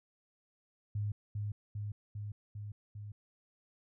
sine tone with echo, 103.83 Hz, G#2, in tune, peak -32 dBFS, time 0.95-1.12 s, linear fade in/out 5 ms, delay 400 ms, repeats 5, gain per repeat -2 dB, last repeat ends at 3.12 s, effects none

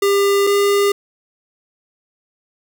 square tone pair in turn, 400 / 403.2 Hz, G4 / G4, +35 / +49 cents, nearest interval unison, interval 14 cents, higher second, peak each -13 dBFS, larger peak neither, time 0.02-0.47 / 0.47-0.92 s, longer neither, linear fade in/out 5 ms, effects none

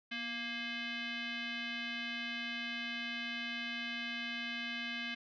sine tone with frequency modulation, 240.2 Hz, B3, 48 cents flat, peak -37 dBFS, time 0.11-5.15 s, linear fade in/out 10 ms, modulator 934 Hz, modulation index 3.5, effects none

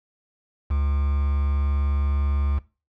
triangle tone with quantisation, 70.9 Hz, C#2, 40 cents sharp, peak -18 dBFS, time 0.7-2.59 s, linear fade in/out 10 ms, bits 6, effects noise-tail reverb RT60 0.3 s tail -19 dB re dry + low-pass 2000 Hz 12 dB/octave

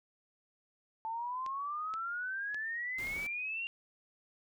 sine exponential sweep, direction up, 880 to 2794 Hz, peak -35 dBFS, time 1.05-3.67 s, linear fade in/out 0 ms
clicks, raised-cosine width 0.2 ms, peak -30 dBFS, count 4, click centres 1.463 / 1.939 / 2.545 / 3.07 s
pink noise, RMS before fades -48 dBFS, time 2.98-3.27 s, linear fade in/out 5 ms
effects none

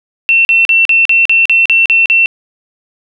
sine tone bursts, 2700 Hz, E7, 41 cents sharp, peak -5 dBFS, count 10, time 0.29-2.259 s, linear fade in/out 0 ms, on 160 ms, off 41 ms, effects none

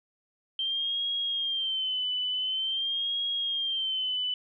sine tone with vibrato, 3136 Hz, G7, in tune, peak -27 dBFS, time 0.59-4.34 s, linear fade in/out 2 ms, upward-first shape sine, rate 0.47 Hz, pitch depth 81 cents each way, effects none

